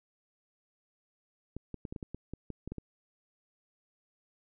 clicks, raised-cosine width 3 ms, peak -26 dBFS, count 12, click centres 1.566 / 1.743 / 1.852 / 1.925 / 1.962 / 2.028 / 2.146 / 2.336 / 2.503 / 2.676 / 2.72 / 2.783 s, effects none

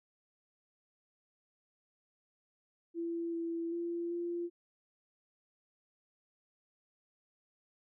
sine tone with pitch steps, 336.8 / 334.1 / 341.6 / 345 Hz, E4 / E4 / F4 / F4, +37 / +23 / -38 / -21 cents, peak -34 dBFS, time 2.94-4.5 s, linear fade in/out 50 ms, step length 390 ms, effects none

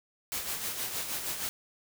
white noise with tremolo, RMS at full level -33 dBFS, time 0.32-1.49 s, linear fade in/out 0 ms, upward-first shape sine, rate 6.4 Hz, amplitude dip 50%, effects none

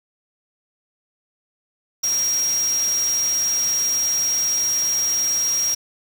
sine tone in noise, 5630 Hz, F8, 13 cents sharp, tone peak -18 dBFS, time 2.03-5.75 s, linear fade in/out 10 ms, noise white, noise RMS -31 dBFS, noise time 2.03-5.75 s, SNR +10 dB, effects none

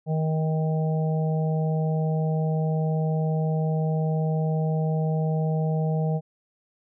harmonic tone, 157.6 Hz, D#3, 23 cents sharp, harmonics 1 / 3 / 4 / 5, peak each -22 / -32 / -34 / -36 dBFS, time 0.06-6.21 s, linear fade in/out 50 ms, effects none

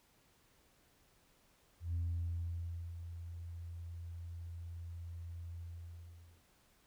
sine tone with ADSR envelope, 85.1 Hz, F2, 44 cents flat, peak -32 dBFS, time 1.8-6.44 s, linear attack 140 ms, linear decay 1000 ms, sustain -11 dB, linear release 840 ms, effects tanh soft clip ceiling -31 dBFS + pink hiss -70 dBFS RMS until 6.86 s

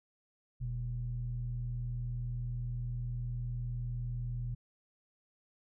square tone with low-pass filter, 40.02 Hz, D#1, 50 cents sharp, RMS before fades -37 dBFS, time 0.6-4.55 s, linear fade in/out 10 ms, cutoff 130 Hz, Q 9.9, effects none

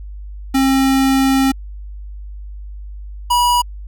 square tone pair in turn, 268 / 971.2 Hz, C4 / B5, +42 / -29 cents, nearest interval octave + minor seventh, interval 2229 cents, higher second, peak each -12 dBFS, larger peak neither, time 0.54-1.52 / 3.3-3.62 s, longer first, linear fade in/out 10 ms, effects added 50 Hz sine -28 dBFS peak until 3.87 s

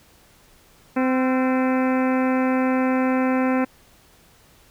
harmonic tone with a mistuned harmonic, 258.2 Hz, C4, 23 cents flat, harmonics 1 / 2 / 3 / 4 / 5 / 6 / 7 / 8 / 9 / 10, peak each -19 / -25 / -29 / -31 / -33 / -35 / -36 / -37 / -38 / -39 dBFS, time 0.96-3.65 s, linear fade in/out 10 ms, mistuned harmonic 5, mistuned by +63 cents, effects pink hiss -54 dBFS RMS until 4.7 s

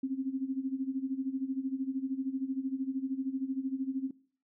sine tone with tremolo, 265.9 Hz, C4, 28 cents sharp, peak -28 dBFS, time 0.03-4.11 s, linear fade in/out 5 ms, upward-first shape sine, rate 13 Hz, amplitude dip 80%, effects noise-tail reverb RT60 0.5 s tail -21 dB re dry

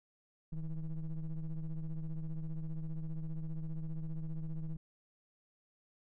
triangle ring-modulated tone, 82.41 Hz, E2, in tune, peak -31 dBFS, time 0.52-4.77 s, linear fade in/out 10 ms, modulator 74.9 Hz, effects none

